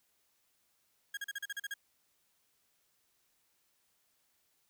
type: tone bursts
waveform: 35% pulse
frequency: 1634 Hz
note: G#6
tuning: 29 cents flat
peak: -35 dBFS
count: 9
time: 1.14-1.74 s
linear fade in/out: 5 ms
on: 32 ms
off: 39 ms
effects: white hiss -75 dBFS RMS until 4.69 s